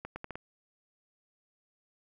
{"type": "accelerating click train", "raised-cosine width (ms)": 0.5, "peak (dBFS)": -24, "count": 5, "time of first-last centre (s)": [0.05, 0.355], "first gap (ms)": 110, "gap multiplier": 0.76, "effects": ["11-bit"]}